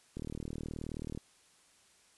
click train, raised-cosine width 3 ms, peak -27 dBFS, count 40, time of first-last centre 0.17-1.175 s, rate 38.8 Hz, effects white hiss -65 dBFS RMS until 2.17 s + resampled to 24000 Hz

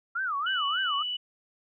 sine tone with vibrato, 1318.5 Hz, E6, in tune, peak -27 dBFS, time 0.15-1.03 s, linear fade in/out 10 ms, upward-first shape sine, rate 3.4 Hz, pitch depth 300 cents each way
sine tone, 2960 Hz, F#7, in tune, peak -29 dBFS, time 0.46-1.17 s, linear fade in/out 10 ms
effects none

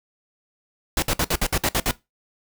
pink noise bursts, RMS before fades -21 dBFS, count 9, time 0.97-1.911 s, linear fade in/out 2 ms, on 53 ms, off 58 ms, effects noise-tail reverb RT60 0.2 s tail -19 dB re dry

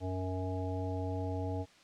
harmonic tone with a mistuned harmonic, 92.5 Hz, F#2, in tune, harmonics 1 / 3 / 5 / 7 / 9, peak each -35 / -40 / -42 / -43 / -45 dBFS, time 0-1.66 s, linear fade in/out 50 ms, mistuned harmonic 3, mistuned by +18 cents, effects white hiss -60 dBFS RMS until 1.83 s + low-pass 5000 Hz 12 dB/octave

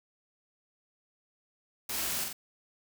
white noise with echo, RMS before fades -35 dBFS, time 1.89-2.24 s, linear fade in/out 5 ms, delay 45 ms, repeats 2, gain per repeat -3 dB, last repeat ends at 2.33 s, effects none

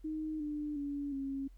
sine tone with pitch steps, 311.1 / 297.7 / 285 / 272.7 Hz, D#4 / D4 / C#4 / C#4, 0 / +24 / +48 / -28 cents, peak -35 dBFS, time 0.04-1.48 s, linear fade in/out 10 ms, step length 360 ms, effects added 44 Hz sine -52 dBFS peak until 1.57 s + pink hiss -75 dBFS RMS until 1.57 s

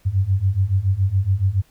sine beating tone pair, 92.5 / 99.6 Hz, F#2 / G2, 0 / +28 cents, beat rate 7.1 Hz, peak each -20 / -18 dBFS, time 0.05-1.62 s, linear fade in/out 20 ms, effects pink hiss -58 dBFS RMS until 1.7 s

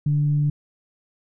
sine tone with frequency modulation, 146.83 Hz, D3, in tune, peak -17 dBFS, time 0.06-0.5 s, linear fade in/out 5 ms, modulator 144 Hz, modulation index 0.2, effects none

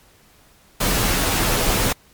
pink noise with comb filter, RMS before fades -19 dBFS, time 0.8-1.93 s, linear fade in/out 10 ms, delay 13 ms, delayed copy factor -0.55, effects pink hiss -53 dBFS RMS until 2.13 s + MP3 96 kbps

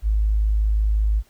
sine tone, 52.8 Hz, G#1, 29 cents sharp, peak -16 dBFS, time 0.02-1.23 s, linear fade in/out 50 ms, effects pink hiss -58 dBFS RMS until 1.29 s

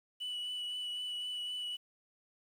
sine tone with vibrato, 2960 Hz, F#7, in tune, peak -34 dBFS, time 0.2-1.77 s, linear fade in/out 20 ms, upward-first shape triangle, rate 3.9 Hz, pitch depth 18 cents each way, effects tanh soft clip ceiling -35 dBFS + 10-bit

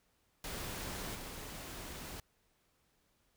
pink noise with level steps, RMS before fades -42 / -46 dBFS, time 0.44-2.2 s, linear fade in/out 2 ms, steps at 1.15 s, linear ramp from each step 2 ms, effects pink hiss -75 dBFS RMS until 3.36 s

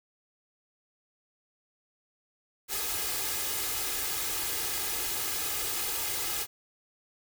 white noise with comb filter, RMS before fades -32 dBFS, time 2.68-6.47 s, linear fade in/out 50 ms, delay 2.4 ms, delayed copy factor +0.65, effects none

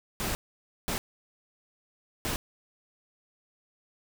pink noise bursts at uneven times, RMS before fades -31 dBFS, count 3, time 0.2-0.35 / 0.88-0.98 / 2.25-2.36 s, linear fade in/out 0 ms, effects none

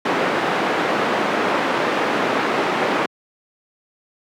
pink band-pass noise, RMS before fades -20 dBFS, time 0.05-3.06 s, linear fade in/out 5 ms, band 280 to 2000 Hz, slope 12 dB/octave, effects high-pass 150 Hz 12 dB/octave

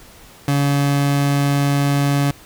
30% pulse tone, 141.6 Hz, C#3, 37 cents sharp, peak -12 dBFS, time 0.48-2.31 s, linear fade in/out 2 ms, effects pink hiss -44 dBFS RMS until 2.45 s

